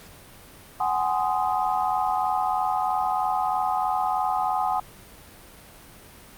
sine chord, Ab dominant seventh, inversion third, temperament just, 747.5 / 830.6 / 1038.3 / 1245.9 Hz, Gb5 / Ab5 / C6 / Eb6, +17 / 0 / -14 / +2 cents, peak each -25 / -26 / -29 / -30 dBFS, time 0.8-4.8 s, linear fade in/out 5 ms, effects pink hiss -47 dBFS RMS until 6.37 s + Opus 48 kbps

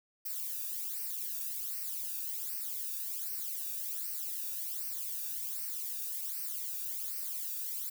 violet noise with flanger, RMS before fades -38 dBFS, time 0.25-7.9 s, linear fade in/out 10 ms, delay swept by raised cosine 0.28 to 0.98 ms, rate 1.3 Hz, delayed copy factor -0.8, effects none

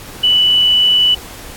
sine tone, 2969 Hz, F#7, 5 cents sharp, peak -8 dBFS, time 0.23-1.15 s, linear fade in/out 10 ms, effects pink hiss -33 dBFS RMS until 1.56 s + AAC 64 kbps

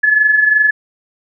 sine tone with amplitude modulation, 1714 Hz, A6, 46 cents flat, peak -6 dBFS, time 0.03-0.71 s, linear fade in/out 10 ms, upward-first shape sine, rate 22.8 Hz, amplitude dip 55%, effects none

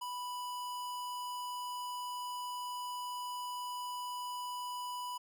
square tone, 987.8 Hz, B5, in tune, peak -39 dBFS, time 0.01-5.18 s, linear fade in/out 10 ms, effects none

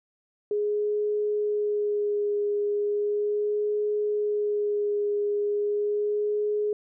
sine tone with vibrato, 415.3 Hz, G#4, in tune, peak -23 dBFS, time 0.51-6.73 s, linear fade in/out 2 ms, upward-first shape sine, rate 0.37 Hz, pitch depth 15 cents each way, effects none

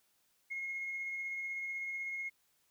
sine tone with tremolo, 2157 Hz, C#7, 48 cents flat, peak -35 dBFS, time 0.5-2.3 s, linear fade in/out 20 ms, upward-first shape sine, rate 16 Hz, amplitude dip 25%, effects tanh soft clip ceiling -32 dBFS + white hiss -74 dBFS RMS until 2.7 s

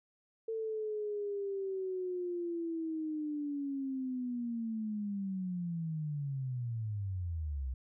sine linear sweep, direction down, 449.8 to 61.74 Hz, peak -34 dBFS, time 0.48-7.74 s, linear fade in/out 5 ms, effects none

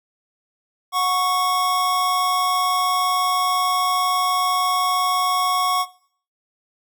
square tone pair together, 730.8 / 1108.7 Hz, F#5 / C#6, -22 / 0 cents, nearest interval perfect fifth, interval 722 cents, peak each -25 / -19 dBFS, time 0.92-5.86 s, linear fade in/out 50 ms, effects noise-tail reverb RT60 0.5 s tail -17 dB re dry

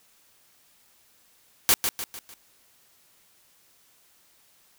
white noise with echo, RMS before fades -18 dBFS, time 1.69-1.74 s, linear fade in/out 0 ms, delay 150 ms, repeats 4, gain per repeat -7 dB, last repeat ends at 2.34 s, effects white hiss -61 dBFS RMS until 4.78 s

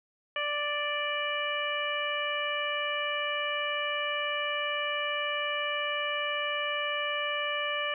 harmonic tone, 587.3 Hz, D5, in tune, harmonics 1 / 2 / 3 / 4 / 5, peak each -35 / -35 / -35 / -35 / -35 dBFS, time 0.36-7.94 s, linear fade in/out 2 ms, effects none

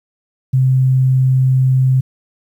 sine tone, 130.4 Hz, C3, 5 cents flat, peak -9 dBFS, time 0.53-2.01 s, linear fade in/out 10 ms, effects 8-bit

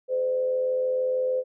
sine tone with frequency modulation, 512 Hz, C5, 38 cents flat, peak -22 dBFS, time 0.08-1.44 s, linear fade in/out 50 ms, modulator 86.4 Hz, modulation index 0.35, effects none

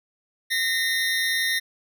25% pulse tone pair together, 1845 / 2027 Hz, A#6 / B6, -18 / +45 cents, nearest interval major second, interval 163 cents, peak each -19 / -25 dBFS, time 0.5-1.6 s, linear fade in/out 20 ms, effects none

